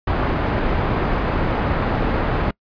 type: low-pass noise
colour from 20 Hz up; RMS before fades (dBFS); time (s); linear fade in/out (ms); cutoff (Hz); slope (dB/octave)
pink; -20; 0.07-2.51; 5; 1500; 12
effects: noise-tail reverb RT60 0.1 s tail -26 dB re dry + resampled to 11025 Hz